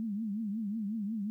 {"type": "tone with vibrato", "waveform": "sine", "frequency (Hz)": 212.5, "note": "G#3", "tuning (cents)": 40, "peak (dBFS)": -32, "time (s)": [0, 1.3], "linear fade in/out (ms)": 0, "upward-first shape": "triangle", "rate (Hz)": 5.5, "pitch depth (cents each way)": 160, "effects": ["12-bit"]}